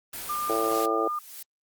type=noise; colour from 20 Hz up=white; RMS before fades=-36 dBFS; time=0.13-0.86 s; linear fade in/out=5 ms
type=tone with pitch glide; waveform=sine; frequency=1200 to 1209 Hz; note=D6 to D6; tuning=+37 to +50 cents; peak=-27 dBFS; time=0.29-1.19 s; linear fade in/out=5 ms; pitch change=+13 cents; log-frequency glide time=0.77-1.02 s
type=harmonic tone; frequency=111.4 Hz; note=A2; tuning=22 cents sharp; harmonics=3 / 4 / 5 / 6 / 7; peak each=-30 / -28 / -32 / -32 / -33 dBFS; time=0.49-1.08 s; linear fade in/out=5 ms
type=noise with exponential growth; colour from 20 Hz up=blue; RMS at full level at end=-38 dBFS; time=0.64-1.43 s; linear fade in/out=5 ms; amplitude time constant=170 ms
effects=Opus 24 kbps